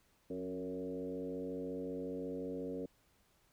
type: tone with frequency modulation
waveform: sine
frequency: 366 Hz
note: F#4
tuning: 19 cents flat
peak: -38 dBFS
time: 0.3-2.86 s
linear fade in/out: 5 ms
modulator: 94.5 Hz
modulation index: 1.8
effects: pink hiss -72 dBFS RMS until 3.52 s